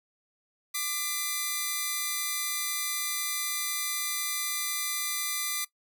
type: tone pair together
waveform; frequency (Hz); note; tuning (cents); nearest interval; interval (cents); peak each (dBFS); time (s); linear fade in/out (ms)
5% pulse; 1186 / 2018; D6 / B6; +17 / +37; major sixth; 920; -21; 0.74-5.65; 10
effects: noise-tail reverb RT60 0.1 s tail -19 dB re dry